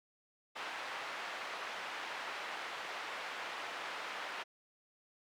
pink band-pass noise, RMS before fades -43 dBFS, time 0.55-4.44 s, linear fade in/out 20 ms, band 830 to 2700 Hz, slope 12 dB/octave, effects none

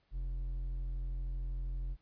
triangle tone with hard clipping, 43.65 Hz, F1, in tune, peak -36 dBFS, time 0.11-1.97 s, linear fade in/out 50 ms, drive 8 dB, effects pink hiss -75 dBFS RMS until 2.01 s + resampled to 11025 Hz

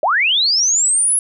sine linear sweep, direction up, 541 to 10690 Hz, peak -12 dBFS, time 0.03-1.19 s, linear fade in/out 2 ms, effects none

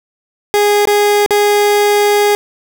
30% pulse tone with dropouts, 412.6 Hz, G#4, 11 cents flat, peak -6 dBFS, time 0.54-2.35 s, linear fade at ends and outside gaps 0 ms, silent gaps 0.854-0.873 / 1.262-1.307 s, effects none

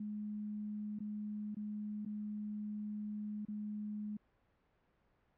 sine tone with dropouts, 210 Hz, G#3, 19 cents sharp, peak -39 dBFS, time 0-4.17 s, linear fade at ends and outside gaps 5 ms, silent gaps 0.989-1.003 / 1.547-1.567 / 2.051-2.06 / 3.452-3.483 s, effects pink hiss -75 dBFS RMS until 5.37 s + low-pass 2000 Hz 12 dB/octave

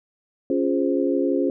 sine chord, Db major seventh, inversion none, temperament equal, 277.2 / 349.2 / 415.3 / 523.3 Hz, Db4 / F4 / Ab4 / C5, 0 / 0 / 0 / 0 cents, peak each -22 / -24 / -26 / -26 dBFS, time 0.5-1.5 s, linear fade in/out 2 ms, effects none

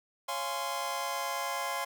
sawtooth chord, Db major seventh, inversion none, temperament just, 554.4 / 693 / 831.5 / 1039.4 Hz, Db5 / F5 / Ab5 / C6, 0 / -14 / +2 / -12 cents, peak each -36 / -35 / -35 / -31 dBFS, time 0.28-1.85 s, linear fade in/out 10 ms, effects none

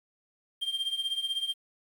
triangle tone with tremolo, 3182 Hz, G7, 25 cents sharp, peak -24 dBFS, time 0.61-1.54 s, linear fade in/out 20 ms, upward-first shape triangle, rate 16 Hz, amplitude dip 85%, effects 9-bit

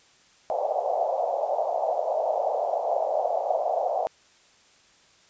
pink band-pass noise, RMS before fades -26 dBFS, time 0.5-4.07 s, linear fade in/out 0 ms, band 570 to 760 Hz, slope 48 dB/octave, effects white hiss -58 dBFS RMS until 5.29 s + resampled to 16000 Hz

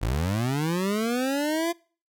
25% pulse linear sweep, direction up, 47.01 to 345.6 Hz, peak -20 dBFS, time 0.01-1.73 s, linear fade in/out 20 ms, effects noise-tail reverb RT60 0.4 s tail -24 dB re dry

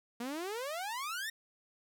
sawtooth exponential sweep, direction up, 230 to 1877 Hz, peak -33 dBFS, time 0.2-1.3 s, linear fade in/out 5 ms, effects none

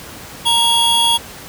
square tone pair together, 932.3 / 3337 Hz, A#5 / G#7, 0 / +8 cents, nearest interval octave + minor seventh, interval 2208 cents, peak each -18 / -13 dBFS, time 0.45-1.18 s, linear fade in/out 20 ms, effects pink hiss -34 dBFS RMS until 1.48 s + high-pass 60 Hz 12 dB/octave

